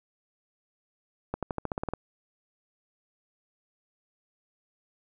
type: accelerating click train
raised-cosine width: 1 ms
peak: -16 dBFS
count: 10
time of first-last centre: 1.34-1.936 s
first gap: 87 ms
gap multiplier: 0.93
effects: none